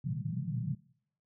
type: band-pass noise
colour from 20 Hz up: pink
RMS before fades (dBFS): -35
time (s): 0.04-0.75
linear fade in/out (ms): 10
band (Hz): 110 to 200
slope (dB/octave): 96
effects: noise-tail reverb RT60 0.7 s tail -23 dB re dry